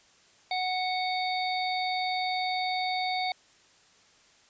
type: harmonic tone with a mistuned harmonic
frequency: 740 Hz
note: F#5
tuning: in tune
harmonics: 1 / 3 / 5 / 6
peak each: -29 / -34 / -36 / -37 dBFS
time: 0.51-3.32 s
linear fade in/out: 2 ms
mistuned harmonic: 6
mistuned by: +31 cents
effects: white hiss -60 dBFS RMS until 4.49 s + resampled to 16000 Hz